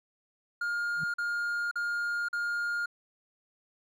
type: tone bursts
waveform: triangle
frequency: 1415 Hz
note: F6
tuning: 22 cents sharp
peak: -27 dBFS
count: 4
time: 0.61-2.859 s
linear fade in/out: 5 ms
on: 530 ms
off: 43 ms
type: tone with exponential growth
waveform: sine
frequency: 158 Hz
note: D#3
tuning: 27 cents sharp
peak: -34 dBFS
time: 0.94-1.04 s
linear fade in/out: 5 ms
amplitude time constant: 20 ms
effects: none